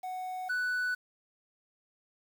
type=tone pair in turn; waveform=triangle; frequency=740 / 1486.9 Hz; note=F#5 / F#6; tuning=0 / +8 cents; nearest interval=octave; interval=1208 cents; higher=second; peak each=-33 / -27 dBFS; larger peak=second; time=0.03-0.49 / 0.49-0.95 s; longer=neither; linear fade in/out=10 ms; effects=9-bit